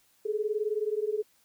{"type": "beating tone pair", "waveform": "sine", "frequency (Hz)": [415.6, 434.6], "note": ["G#4", "A4"], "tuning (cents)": [1, -21], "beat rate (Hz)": 19, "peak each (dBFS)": -30, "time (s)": [0.25, 1.23], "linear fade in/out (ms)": 10, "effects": ["white hiss -66 dBFS RMS until 1.44 s"]}